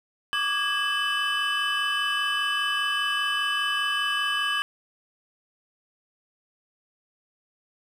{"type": "tone cluster", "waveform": "triangle", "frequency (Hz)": [1152, 1197, 1649, 2629, 2999], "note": ["D6", "D6", "G#6", "E7", "F#7"], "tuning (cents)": [-34, 33, -13, -5, 23], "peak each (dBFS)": [-30, -32, -26, -33, -26], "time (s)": [0.33, 4.62], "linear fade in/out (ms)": 0, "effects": []}